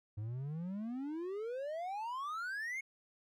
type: exponential sweep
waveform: triangle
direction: up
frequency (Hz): 101.5 to 2205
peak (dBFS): -36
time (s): 0.17-2.81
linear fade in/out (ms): 10
effects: none